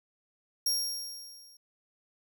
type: tone with level ramp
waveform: sawtooth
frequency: 5580 Hz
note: F8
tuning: 2 cents flat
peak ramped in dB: -22 to -52 dBFS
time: 0.66-1.57 s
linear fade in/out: 5 ms
effects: none